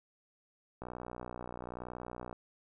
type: click train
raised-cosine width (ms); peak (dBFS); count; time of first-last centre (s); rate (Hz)
1; -28; 93; 0.82-2.328; 61
effects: none